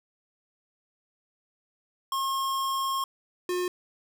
square tone pair in turn, 1077 / 359.4 Hz, C6 / F4, +50 / +50 cents, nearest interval octave + perfect fifth, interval 1900 cents, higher first, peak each -27 dBFS, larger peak neither, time 2.12-3.04 / 3.49-3.68 s, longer first, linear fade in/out 2 ms, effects none

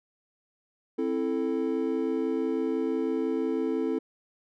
triangle chord, A minor, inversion first, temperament just, 264 / 330 / 440 Hz, C4 / E4 / A4, +16 / +2 / 0 cents, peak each -28 dBFS, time 0.98-3.99 s, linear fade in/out 10 ms, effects none

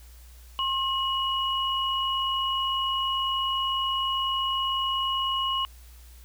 sine tone pair together, 1071 / 2913 Hz, C6 / F#7, +40 / -28 cents, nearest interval octave + perfect fourth, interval 1732 cents, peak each -27 / -27 dBFS, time 0.59-5.65 s, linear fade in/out 0 ms, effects added 60 Hz sine -46 dBFS peak until 6.24 s + white hiss -56 dBFS RMS until 6.24 s

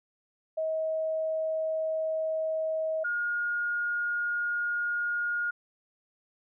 sine tone pair in turn, 636 / 1427.8 Hz, D#5 / F6, +38 / +38 cents, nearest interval octave + major second, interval 1400 cents, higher second, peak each -27 dBFS, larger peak neither, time 0.57-3.04 / 3.04-5.51 s, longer neither, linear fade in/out 10 ms, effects none

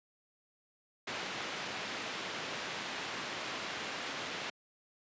white low-pass noise, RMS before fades -40 dBFS, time 1.07-4.5 s, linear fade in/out 5 ms, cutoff 3100 Hz, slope 12 dB/octave, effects high-pass 150 Hz 12 dB/octave + resampled to 16000 Hz

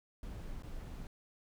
brown noise with dropouts, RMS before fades -44 dBFS, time 0.23-1.07 s, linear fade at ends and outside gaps 1 ms, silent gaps 0.623-0.633 s, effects none

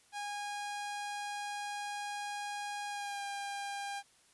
sawtooth tone with pitch glide, 820 to 803.1 Hz, G#5 to G5, -22 to +42 cents, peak -34 dBFS, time 0.12-4.03 s, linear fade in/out 50 ms, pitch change -36 cents, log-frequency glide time 2.88-3.23 s, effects white hiss -66 dBFS RMS until 4.33 s + resampled to 24000 Hz

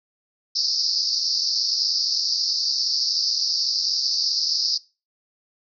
pink band-pass noise, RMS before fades -23 dBFS, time 0.55-4.78 s, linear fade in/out 10 ms, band 4500 to 5400 Hz, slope 96 dB/octave, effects noise-tail reverb RT60 0.3 s tail -21 dB re dry

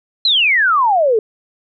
sine exponential sweep, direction down, 4186 to 415.3 Hz, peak -10 dBFS, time 0.25-1.19 s, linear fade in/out 2 ms, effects none

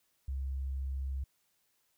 sine tone, 67.1 Hz, C2, 44 cents sharp, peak -33 dBFS, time 0.28-1.24 s, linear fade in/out 5 ms, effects white hiss -75 dBFS RMS until 1.97 s

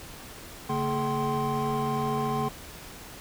triangle tone cluster, 141.8 / 227.4 / 423 / 767 / 1049 Hz, C#3 / A#3 / G#4 / G5 / C6, +40 / -43 / +32 / -38 / +4 cents, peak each -29 dBFS, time 0.69-2.49 s, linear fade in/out 10 ms, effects tanh soft clip ceiling -19 dBFS + pink hiss -44 dBFS RMS until 3.2 s

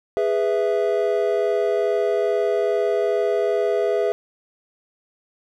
triangle chord, E major, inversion first, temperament just, 412 / 494.4 / 659.3 Hz, G#4 / B4 / E5, -14 / +2 / 0 cents, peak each -19 / -22 / -21 dBFS, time 0.17-4.12 s, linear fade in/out 0 ms, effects none

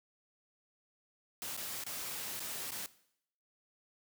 white noise with dropouts, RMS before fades -41 dBFS, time 1.42-2.86 s, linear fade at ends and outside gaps 0 ms, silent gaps 1.566-1.575 / 1.837-1.865 / 2.395-2.403 / 2.707-2.719 s, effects noise-tail reverb RT60 0.7 s tail -18 dB re dry + high-pass 80 Hz 12 dB/octave

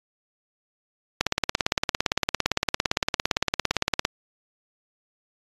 click train, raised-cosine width 0.2 ms, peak -3 dBFS, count 51, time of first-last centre 1.21-4.051 s, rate 17.6 Hz, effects AAC 32 kbps

